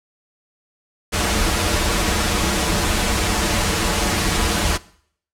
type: noise with comb filter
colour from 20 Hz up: pink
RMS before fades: -19 dBFS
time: 1.12-4.78 s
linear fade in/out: 20 ms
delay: 7.6 ms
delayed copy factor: -0.85
effects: noise-tail reverb RT60 0.6 s tail -20 dB re dry + low-pass 10000 Hz 12 dB/octave